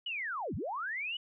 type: linear two-way sweep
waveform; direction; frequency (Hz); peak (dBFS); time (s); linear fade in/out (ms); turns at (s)
sine; down then up; 3006 to 65.41 to 3006; -34; 0.06-1.17; 5; 0.55
effects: none